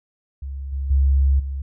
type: tone with level steps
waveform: sine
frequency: 68.3 Hz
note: C#2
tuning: 25 cents flat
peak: -27 / -22 / -13 / -24 dBFS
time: 0.42-1.62 s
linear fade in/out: 5 ms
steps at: 0.72 / 0.9 / 1.39 s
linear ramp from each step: 10 ms
effects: none